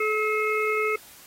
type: harmonic tone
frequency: 430 Hz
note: A4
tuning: 40 cents flat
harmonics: 1 / 3 / 5 / 6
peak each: -25 / -28 / -27 / -34 dBFS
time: 0-0.96 s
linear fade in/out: 5 ms
effects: white hiss -49 dBFS RMS until 1.26 s + AAC 48 kbps